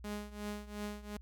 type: tone with tremolo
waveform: sawtooth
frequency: 207.7 Hz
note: G#3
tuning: in tune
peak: -33 dBFS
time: 0.04-1.17 s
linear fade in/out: 5 ms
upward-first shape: triangle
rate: 2.8 Hz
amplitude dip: 90%
effects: added 60 Hz sine -49 dBFS peak until 1.21 s